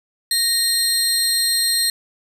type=tone pair together; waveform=25% pulse; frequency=1867 / 4191 Hz; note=A#6 / C8; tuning=+2 / +2 cents; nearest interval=octave + major second; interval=1400 cents; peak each=-22 / -12 dBFS; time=0.31-1.9 s; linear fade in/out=2 ms; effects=none